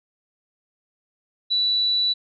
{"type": "tone", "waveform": "sine", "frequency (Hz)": 3951, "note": "B7", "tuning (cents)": 0, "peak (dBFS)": -18, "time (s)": [1.5, 2.14], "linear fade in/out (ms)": 20, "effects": []}